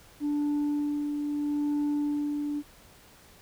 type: tone with tremolo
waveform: sine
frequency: 292.9 Hz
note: D4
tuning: 5 cents flat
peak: -22 dBFS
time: 0.2-2.63 s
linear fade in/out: 50 ms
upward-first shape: sine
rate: 0.77 Hz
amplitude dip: 45%
effects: tanh soft clip ceiling -24 dBFS + pink hiss -55 dBFS RMS until 3.41 s